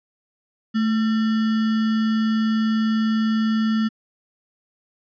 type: tone with sample-and-hold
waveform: sine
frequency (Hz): 220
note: A3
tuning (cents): 0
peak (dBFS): -17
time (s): 0.74-3.89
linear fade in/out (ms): 20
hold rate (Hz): 1575
effects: resampled to 11025 Hz